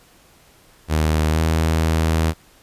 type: tone with pitch glide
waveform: sawtooth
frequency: 77.78 to 80.34 Hz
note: D#2 to E2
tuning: 0 to -44 cents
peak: -12 dBFS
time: 0.88-2.34 s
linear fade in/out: 50 ms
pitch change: +56 cents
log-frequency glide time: 1.3-1.39 s
effects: pink hiss -52 dBFS RMS until 2.62 s + resampled to 32000 Hz